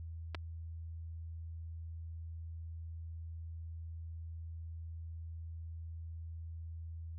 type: clicks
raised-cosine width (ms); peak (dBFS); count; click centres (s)
0.3; -24 / -27; 2; 0.347 / 0.35
effects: added 82 Hz sine -42 dBFS peak until 7.18 s